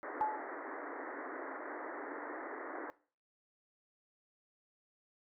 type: band-pass noise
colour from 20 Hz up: pink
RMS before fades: -44 dBFS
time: 0.03-2.9 s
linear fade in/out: 0 ms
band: 270 to 2000 Hz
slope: 96 dB/octave
type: tone with exponential decay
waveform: sine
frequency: 860 Hz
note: A5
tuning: 40 cents flat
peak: -27 dBFS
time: 0.21-0.54 s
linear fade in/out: 0 ms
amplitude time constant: 70 ms
effects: noise-tail reverb RT60 0.4 s tail -19 dB re dry